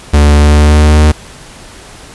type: tone with pitch glide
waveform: 45% pulse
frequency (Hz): 73.42 to 75.92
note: D2 to D#2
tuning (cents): 0 to -42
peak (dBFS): -3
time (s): 0.13-1.12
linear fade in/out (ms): 10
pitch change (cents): +58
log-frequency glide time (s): 0.32-1.01
effects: pink hiss -33 dBFS RMS until 2.14 s + resampled to 24000 Hz